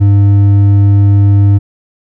sine tone with hard clipping, 100.4 Hz, G2, 42 cents sharp, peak -5 dBFS, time 0-1.59 s, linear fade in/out 20 ms, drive 5 dB, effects none

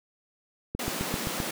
click train, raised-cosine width 3 ms, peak -18 dBFS, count 6, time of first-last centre 0.75-1.402 s, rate 7.67 Hz
pink high-pass noise, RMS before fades -33 dBFS, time 0.79-1.51 s, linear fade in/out 5 ms, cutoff 160 Hz, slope 48 dB/octave
effects none

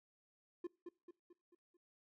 triangle tone with echo, 350 Hz, F4, 4 cents sharp, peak -38 dBFS, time 0.64-0.67 s, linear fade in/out 5 ms, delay 220 ms, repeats 5, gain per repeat -6 dB, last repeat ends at 1.77 s, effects noise-tail reverb RT60 0.3 s tail -23 dB re dry

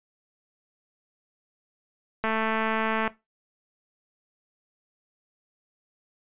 click train, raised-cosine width 0.5 ms, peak -12 dBFS, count 186, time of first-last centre 2.24-3.077 s, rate 221 Hz, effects noise-tail reverb RT60 0.2 s tail -17 dB re dry + resampled to 8000 Hz

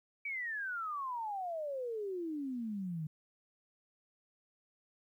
sine exponential sweep, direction down, 2310 to 150.4 Hz, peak -36 dBFS, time 0.25-3.07 s, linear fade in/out 5 ms, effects 12-bit

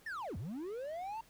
triangle linear two-way sweep, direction down then up, 1864.7 to 73.42 to 923 Hz, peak -37 dBFS, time 0.06-1.21 s, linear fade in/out 5 ms, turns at 0.37 s, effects pink hiss -64 dBFS RMS until 1.29 s

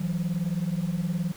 sine beating tone pair, 163.8 / 182.8 Hz, E3 / F#3, -11 / -21 cents, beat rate 19 Hz, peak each -26 / -26 dBFS, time 0-1.32 s, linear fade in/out 10 ms, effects tanh soft clip ceiling -22 dBFS + pink hiss -47 dBFS RMS until 1.36 s

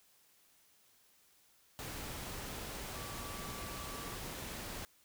sine tone in noise, 1154 Hz, D6, 31 cents flat, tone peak -50 dBFS, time 2.95-4.15 s, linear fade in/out 0 ms, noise pink, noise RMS -44 dBFS, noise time 1.79-4.85 s, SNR -9 dB, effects white hiss -68 dBFS RMS until 5.04 s

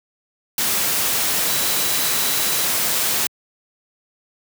sine tone in noise, 3941 Hz, B7, 4 cents flat, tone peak -30 dBFS, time 1.48-2.65 s, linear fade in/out 2 ms, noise white, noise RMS -20 dBFS, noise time 0.58-3.27 s, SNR -13 dB, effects high-pass 100 Hz 12 dB/octave

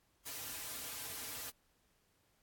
white noise with comb filter, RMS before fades -44 dBFS, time 0.25-1.51 s, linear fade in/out 20 ms, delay 5.4 ms, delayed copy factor -0.8, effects pink hiss -75 dBFS RMS until 2.42 s + AAC 64 kbps

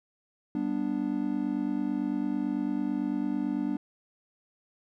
triangle chord, G major, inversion none, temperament just, 196 / 245 / 294 Hz, G3 / B3 / D4, 0 / -14 / +2 cents, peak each -32 / -30 / -28 dBFS, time 0.55-3.77 s, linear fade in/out 2 ms, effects none

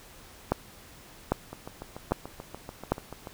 two click trains, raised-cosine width 1 ms, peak -24 / -9 dBFS, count 13 / 4, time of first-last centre 1.53-3.272 / 0.52-2.92 s, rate 6.89 / 1.25 Hz, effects pink hiss -51 dBFS RMS until 3.33 s

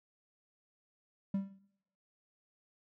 triangle tone with exponential decay, 196 Hz, G3, in tune, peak -26 dBFS, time 1.34-1.59 s, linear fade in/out 5 ms, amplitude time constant 54 ms, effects noise-tail reverb RT60 0.7 s tail -17 dB re dry

